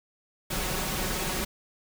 pink noise with comb filter, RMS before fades -30 dBFS, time 0.5-1.45 s, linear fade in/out 10 ms, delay 5.4 ms, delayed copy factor +0.55, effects none

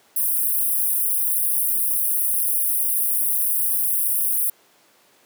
white high-pass noise, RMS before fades -21 dBFS, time 0.16-4.5 s, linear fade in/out 5 ms, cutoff 9200 Hz, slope 96 dB/octave, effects pink hiss -56 dBFS RMS until 5.25 s + high-pass 300 Hz 12 dB/octave

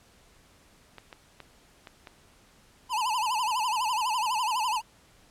clicks, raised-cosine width 0.3 ms, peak -27 dBFS, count 5, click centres 0.983 / 1.128 / 1.403 / 1.872 / 2.072 s
square tone with vibrato, 932.3 Hz, A#5, in tune, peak -26 dBFS, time 2.89-4.82 s, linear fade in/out 50 ms, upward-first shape sine, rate 12 Hz, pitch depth 170 cents each way
effects pink hiss -59 dBFS RMS until 5.3 s + low-pass 11000 Hz 12 dB/octave

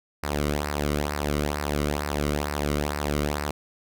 sawtooth tone with flanger, 73.42 Hz, D2, in tune, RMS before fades -27 dBFS, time 0.23-3.51 s, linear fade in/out 5 ms, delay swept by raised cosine 0.29 to 1.2 ms, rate 2.2 Hz, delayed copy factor -0.7, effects none

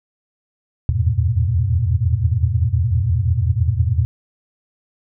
sine tone cluster, 79.7 / 85.5 / 95.8 / 112.6 / 122.2 Hz, D#2 / F2 / G2 / A2 / B2, +42 / -36 / -39 / +40 / -18 cents, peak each -21 dBFS, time 0.89-4.05 s, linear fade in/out 0 ms, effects none

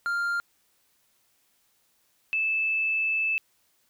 triangle / sine tone pair in turn, 1396.9 / 2626 Hz, F6 / E7, 0 / -7 cents, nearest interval major seventh, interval 1093 cents, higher second, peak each -23 dBFS, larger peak neither, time 0.06-0.4 / 2.33-3.38 s, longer second, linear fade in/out 0 ms, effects white hiss -68 dBFS RMS until 3.89 s

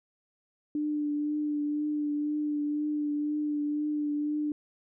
sine tone with vibrato, 296.9 Hz, D4, 19 cents sharp, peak -27 dBFS, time 0.75-4.52 s, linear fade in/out 2 ms, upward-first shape triangle, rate 2 Hz, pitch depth 23 cents each way, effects none

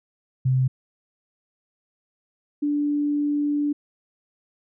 sine tone pair in turn, 129.8 / 292.1 Hz, C3 / D4, -13 / -9 cents, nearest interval octave + major second, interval 1404 cents, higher second, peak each -17 / -20 dBFS, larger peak first, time 0.45-0.68 / 2.62-3.73 s, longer second, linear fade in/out 10 ms, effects none

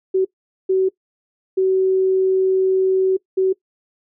sine tone bursts at uneven times, 378.2 Hz, F#4, 38 cents sharp, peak -13 dBFS, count 4, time 0.14-0.25 / 0.69-0.89 / 1.57-3.17 / 3.37-3.53 s, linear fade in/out 10 ms, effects noise-tail reverb RT60 0.1 s tail -21 dB re dry

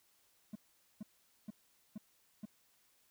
triangle tone bursts, 211.7 Hz, G#3, 33 cents sharp, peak -39 dBFS, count 5, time 0.53-2.455 s, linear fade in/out 5 ms, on 25 ms, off 450 ms, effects white hiss -72 dBFS RMS until 3.1 s

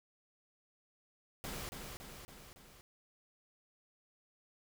pink noise with echo, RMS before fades -43 dBFS, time 1.44-1.69 s, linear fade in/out 0 ms, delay 280 ms, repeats 4, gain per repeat -4 dB, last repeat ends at 2.81 s, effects none

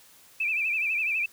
sine tone with vibrato, 2489 Hz, D#7, in tune, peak -24 dBFS, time 0.4-1.26 s, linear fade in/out 5 ms, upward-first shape sine, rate 12 Hz, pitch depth 110 cents each way, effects white hiss -55 dBFS RMS until 1.32 s

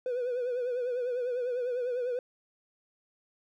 triangle tone with vibrato, 493.9 Hz, B4, in tune, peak -26 dBFS, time 0.06-2.19 s, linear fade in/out 2 ms, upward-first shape triangle, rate 10 Hz, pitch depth 76 cents each way, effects tanh soft clip ceiling -24 dBFS

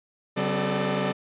sawtooth tone cluster, 139.6 / 190.2 / 255.7 / 436.4 / 598 Hz, C#3 / F#3 / C4 / A4 / D5, +13 / +48 / -40 / -14 / +31 cents, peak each -28 / -24 / -29 / -27 / -26 dBFS, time 0.36-1.13 s, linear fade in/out 20 ms, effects resampled to 8000 Hz

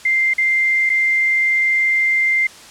sine tone with dropouts, 2093 Hz, C7, in tune, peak -13 dBFS, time 0.05-2.47 s, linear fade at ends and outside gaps 5 ms, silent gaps 0.337-0.381 / 0.894-0.899 s, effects white hiss -40 dBFS RMS until 2.7 s + low-pass 8000 Hz 12 dB/octave

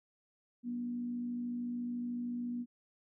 sine tone with frequency modulation, 241.5 Hz, B3, 39 cents flat, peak -35 dBFS, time 0.63-2.66 s, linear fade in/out 50 ms, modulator 53.8 Hz, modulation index 0.25, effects none

